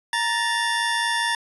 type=tone pair together; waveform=25% pulse; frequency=932.3 / 1760 Hz; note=A#5 / A6; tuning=0 / 0 cents; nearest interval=major seventh; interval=1100 cents; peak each=-20 dBFS; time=0.13-1.35 s; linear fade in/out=2 ms; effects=resampled to 24000 Hz